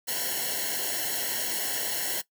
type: noise with comb filter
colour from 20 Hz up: white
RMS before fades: -30 dBFS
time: 0.07-2.22 s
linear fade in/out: 20 ms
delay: 0.82 ms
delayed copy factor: -1
effects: noise-tail reverb RT60 0.1 s tail -18 dB re dry